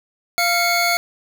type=tone pair together; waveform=25% pulse; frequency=693 / 2200 Hz; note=F5 / C#7; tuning=-14 / -14 cents; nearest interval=octave + minor sixth; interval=2000 cents; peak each=-15 dBFS; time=0.38-0.97 s; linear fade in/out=0 ms; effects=none